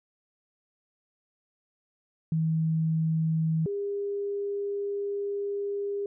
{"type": "tone pair in turn", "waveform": "sine", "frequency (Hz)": [160.4, 403.5], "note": ["E3", "G#4"], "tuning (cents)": [-47, -50], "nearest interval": "octave + major third", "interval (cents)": 1597, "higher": "second", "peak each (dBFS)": [-23, -28], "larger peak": "first", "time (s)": [[2.32, 3.66], [3.66, 6.06]], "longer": "second", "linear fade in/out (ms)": 2, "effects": []}